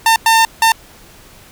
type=tone bursts at uneven times; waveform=sawtooth; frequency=902 Hz; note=A5; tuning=43 cents sharp; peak=-4 dBFS; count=3; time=0.06-0.16 / 0.26-0.45 / 0.62-0.72 s; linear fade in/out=2 ms; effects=pink hiss -42 dBFS RMS until 1.51 s